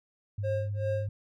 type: tone with vibrato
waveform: sine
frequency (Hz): 101.8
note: G#2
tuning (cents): -34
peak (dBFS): -30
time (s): 0.38-1.09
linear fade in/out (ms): 5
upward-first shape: sine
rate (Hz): 16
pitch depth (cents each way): 21
type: tone with tremolo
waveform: triangle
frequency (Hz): 536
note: C5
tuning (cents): +42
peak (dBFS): -26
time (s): 0.43-1.08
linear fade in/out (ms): 20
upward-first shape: sine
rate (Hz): 2.6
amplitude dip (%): 100
effects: none